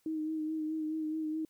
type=tone with vibrato; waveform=sine; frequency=312.8 Hz; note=D#4; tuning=9 cents sharp; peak=-32 dBFS; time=0.06-1.45 s; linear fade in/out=2 ms; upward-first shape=sine; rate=4.7 Hz; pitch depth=28 cents each way; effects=white hiss -73 dBFS RMS until 1.49 s